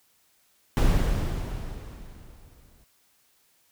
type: noise with exponential decay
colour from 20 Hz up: brown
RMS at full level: -18 dBFS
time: 0.77-2.84 s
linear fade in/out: 0 ms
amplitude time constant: 450 ms
effects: white hiss -65 dBFS RMS until 3.71 s